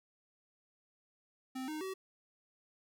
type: tone with pitch steps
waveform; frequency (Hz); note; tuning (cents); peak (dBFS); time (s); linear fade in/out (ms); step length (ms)
square; 260.1 / 308.6 / 380.3; C4 / D#4 / F#4; -10 / -14 / +48; -39; 1.55-1.94; 10; 130
effects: none